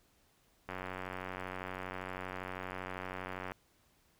click train, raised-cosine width 0.5 ms, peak -25 dBFS, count 263, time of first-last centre 0.69-3.519 s, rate 92.6 Hz, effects pink hiss -70 dBFS RMS until 4.19 s

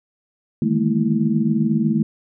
sine tone cluster, 153.6 / 161.6 / 207.3 / 227.4 / 328 Hz, D#3 / E3 / G#3 / A#3 / E4, -22 / -34 / -3 / -43 / -9 cents, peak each -24 / -26 / -21 / -19 / -26 dBFS, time 0.62-2.03 s, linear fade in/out 2 ms, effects none

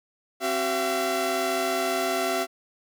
sawtooth tone cluster, 265.6 / 379 / 677 Hz, C4 / F#4 / E5, +26 / +42 / +46 cents, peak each -29 / -25 / -22 dBFS, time 0.4-2.47 s, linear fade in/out 50 ms, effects none

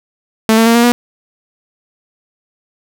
sawtooth tone with pitch steps, 221.1 / 226 / 231 / 236.1 / 241.4 Hz, A3 / A3 / A#3 / A#3 / B3, +9 / +47 / -16 / +22 / -39 cents, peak -3 dBFS, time 0.49-0.92 s, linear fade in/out 0 ms, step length 86 ms, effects none

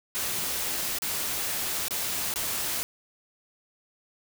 white noise with dropouts, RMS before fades -30 dBFS, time 0.15-2.83 s, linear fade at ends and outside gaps 0 ms, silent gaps 0.986-1.021 / 1.883-1.908 / 2.339-2.359 s, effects none

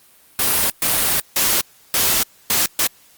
white noise bursts at uneven times, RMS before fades -17 dBFS, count 6, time 0.39-0.7 / 0.82-1.2 / 1.36-1.61 / 1.94-2.23 / 2.5-2.66 / 2.79-2.87 s, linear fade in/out 2 ms, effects white hiss -51 dBFS RMS until 3.17 s + Opus 32 kbps

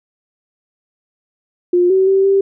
sine tone with pitch steps, 354.7 / 380 / 386.9 / 391.9 Hz, F4 / F#4 / G4 / G4, +27 / +46 / -23 / 0 cents, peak -9 dBFS, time 1.73-2.41 s, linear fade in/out 5 ms, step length 170 ms, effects none

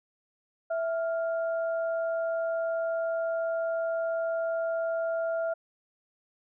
sine tone pair together, 659.3 / 1397 Hz, E5 / F6, 0 / 0 cents, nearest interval octave + minor second, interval 1300 cents, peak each -27 / -38 dBFS, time 0.7-5.54 s, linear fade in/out 10 ms, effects none

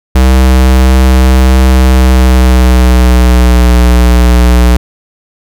square tone with pitch glide, 64.4 to 60.79 Hz, C2 to B1, -27 to -27 cents, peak -3 dBFS, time 0.15-4.77 s, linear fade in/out 5 ms, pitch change -100 cents, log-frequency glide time 1.88-3.73 s, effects none

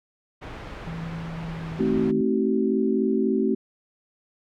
pink low-pass noise, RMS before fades -38 dBFS, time 0.41-2.12 s, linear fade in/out 20 ms, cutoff 2300 Hz, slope 12 dB/octave
sine tone with pitch glide, 164.81 to 160.4 Hz, E3 to E3, 0 to -47 cents, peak -31 dBFS, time 0.87-2.21 s, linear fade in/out 0 ms, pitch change -47 cents, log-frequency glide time 1.4-1.96 s
sine chord, A diminished seventh, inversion none, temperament just, 220 / 264 / 316.8 / 380.2 Hz, A3 / C4 / Eb4 / Gb4, 0 / +16 / +31 / +47 cents, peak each -24 / -25 / -30 / -24 dBFS, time 1.79-3.55 s, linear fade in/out 10 ms
effects none

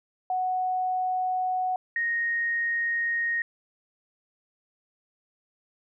sine tone pair in turn, 740 / 1864.7 Hz, F#5 / A#6, 0 / 0 cents, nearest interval octave + major third, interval 1600 cents, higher second, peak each -24 dBFS, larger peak neither, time 0.3-1.76 / 1.96-3.42 s, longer neither, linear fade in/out 2 ms, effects none

